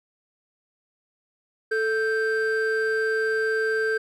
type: tone pair together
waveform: triangle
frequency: 440 / 1568.9 Hz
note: A4 / G6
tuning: 0 / +1 cents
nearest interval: octave + minor seventh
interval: 2201 cents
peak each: -21 / -23 dBFS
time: 1.71-3.98 s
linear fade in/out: 10 ms
effects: tanh soft clip ceiling -12 dBFS